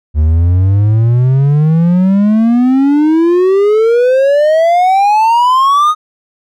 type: exponential sweep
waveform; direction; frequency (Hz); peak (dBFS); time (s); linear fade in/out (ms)
triangle; up; 74.1 to 1256; -4; 0.14-5.95; 50
effects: none